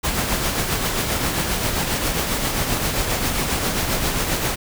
pink noise with tremolo, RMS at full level -20 dBFS, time 0.03-4.56 s, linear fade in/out 20 ms, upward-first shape triangle, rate 7.5 Hz, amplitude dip 45%, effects none

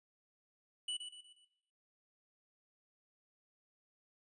square tone with echo, 2960 Hz, F#7, in tune, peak -37 dBFS, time 0.88-0.97 s, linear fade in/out 5 ms, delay 120 ms, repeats 4, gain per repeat -7 dB, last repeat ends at 1.45 s, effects noise-tail reverb RT60 0.7 s tail -17 dB re dry + resampled to 24000 Hz

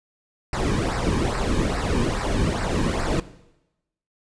brown noise with flanger, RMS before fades -23 dBFS, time 0.53-3.2 s, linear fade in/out 2 ms, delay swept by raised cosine 0.3 to 1.5 ms, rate 2.4 Hz, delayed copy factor -0.7, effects noise-tail reverb RT60 0.9 s tail -17 dB re dry + resampled to 22050 Hz

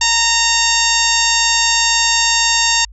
harmonic tone, 922 Hz, A#5, 19 cents flat, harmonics 1 / 2 / 3 / 4 / 5 / 6 / 7 / 8, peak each -20 / -20 / -20 / -20 / -20 / -20 / -20 / -20 dBFS, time 0.01-2.85 s, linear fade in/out 5 ms, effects added 50 Hz sine -35 dBFS peak until 2.92 s

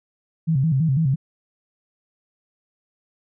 sine tone with vibrato, 146.83 Hz, D3, in tune, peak -16 dBFS, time 0.47-1.16 s, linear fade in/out 20 ms, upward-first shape square, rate 6 Hz, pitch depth 170 cents each way, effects none

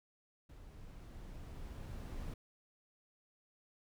brown noise with level ramp, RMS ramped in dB -54 to -43 dBFS, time 0.49-2.34 s, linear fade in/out 5 ms, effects none

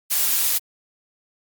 blue noise, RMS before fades -20 dBFS, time 0.1-0.59 s, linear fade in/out 20 ms, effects Opus 48 kbps

